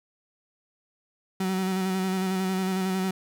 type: tone with vibrato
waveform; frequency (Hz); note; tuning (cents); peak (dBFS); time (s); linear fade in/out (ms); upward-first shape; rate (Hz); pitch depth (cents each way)
35% pulse; 188.2; F#3; +30; -23; 1.4-3.11; 5; square; 11; 22
effects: none